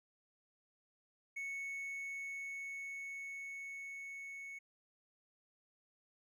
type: tone with level ramp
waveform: triangle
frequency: 2211 Hz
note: C#7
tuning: 5 cents flat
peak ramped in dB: -38 to -44 dBFS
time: 1.36-4.59 s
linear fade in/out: 10 ms
effects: none